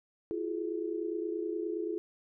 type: tone cluster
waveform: sine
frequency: 335.7 / 365.2 / 423.4 Hz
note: E4 / F#4 / G#4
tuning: +32 / -23 / +33 cents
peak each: -35 / -39 / -36 dBFS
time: 0.31-1.98 s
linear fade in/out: 0 ms
effects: none